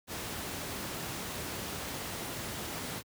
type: noise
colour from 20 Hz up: pink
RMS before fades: -38 dBFS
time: 0.07-3.03 s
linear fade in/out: 50 ms
effects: high-pass 80 Hz 12 dB/octave